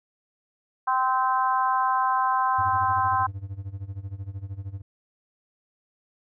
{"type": "harmonic tone", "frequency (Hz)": 259.1, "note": "C4", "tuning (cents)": -17, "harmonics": [3, 4, 5, 6], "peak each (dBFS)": [-26, -22, -30, -33], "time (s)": [0.87, 3.27], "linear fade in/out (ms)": 10}
{"type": "tone with tremolo", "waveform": "triangle", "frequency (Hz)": 98, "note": "G2", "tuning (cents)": 0, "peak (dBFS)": -27, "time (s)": [2.58, 4.82], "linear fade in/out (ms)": 10, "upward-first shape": "sine", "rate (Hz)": 13, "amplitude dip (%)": 85}
{"effects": []}